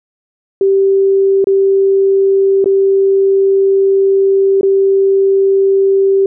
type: tone with dropouts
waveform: sine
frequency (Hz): 389.9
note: G4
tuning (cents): -9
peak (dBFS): -7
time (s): 0.61-6.26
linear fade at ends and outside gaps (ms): 2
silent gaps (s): 1.443-1.47 / 2.643-2.658 / 4.611-4.631
effects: none